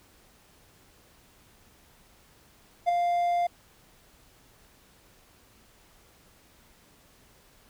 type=tone with ADSR envelope; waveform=triangle; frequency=698.5 Hz; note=F5; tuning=in tune; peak=-16 dBFS; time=2.86-3.47 s; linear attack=28 ms; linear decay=8 ms; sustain=-5 dB; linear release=6 ms; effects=pink hiss -59 dBFS RMS until 7.69 s